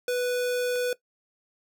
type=tone; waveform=square; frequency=493.9 Hz; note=B4; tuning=in tune; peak=-25 dBFS; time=0.08-0.93 s; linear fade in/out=2 ms
type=click; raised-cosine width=0.3 ms; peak=-30 dBFS; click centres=0.758 s
effects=noise-tail reverb RT60 0.1 s tail -18 dB re dry